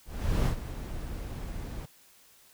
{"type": "noise with ADSR envelope", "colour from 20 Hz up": "brown", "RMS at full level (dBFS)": -24, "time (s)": [0.05, 1.86], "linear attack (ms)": 410, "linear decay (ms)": 94, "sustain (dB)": -13, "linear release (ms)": 10, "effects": ["white hiss -59 dBFS RMS until 2.53 s"]}